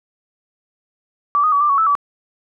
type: tone with pitch steps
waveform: sine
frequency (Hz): 1157 / 1243 / 1139 / 1185 / 1117 / 1313 / 1149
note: D6 / D#6 / C#6 / D6 / C#6 / E6 / D6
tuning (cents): -26 / -2 / +47 / +15 / +13 / -7 / -38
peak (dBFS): -12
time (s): 1.35-1.952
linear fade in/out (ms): 0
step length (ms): 86
effects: none